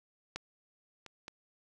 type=clicks; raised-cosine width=0.2 ms; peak=-20 / -30 / -26 dBFS; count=3; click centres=0.36 / 1.063 / 1.281 s; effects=none